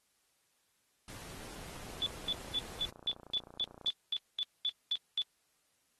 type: noise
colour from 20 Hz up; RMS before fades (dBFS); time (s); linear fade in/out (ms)
pink; -49; 1.08-2.9; 2
type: click train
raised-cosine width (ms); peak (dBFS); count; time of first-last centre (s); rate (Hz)
1; -38; 69; 1.56-3.881; 29.3
type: tone bursts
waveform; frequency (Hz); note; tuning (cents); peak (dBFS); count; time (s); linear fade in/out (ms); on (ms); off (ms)
sine; 3464; A7; -28; -30; 13; 2.02-5.219; 0; 43; 220
effects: white hiss -75 dBFS RMS until 5.99 s + AAC 32 kbps